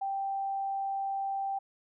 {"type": "tone", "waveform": "sine", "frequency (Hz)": 784, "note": "G5", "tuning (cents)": 0, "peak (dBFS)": -30, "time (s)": [0.01, 1.59], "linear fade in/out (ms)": 10, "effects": []}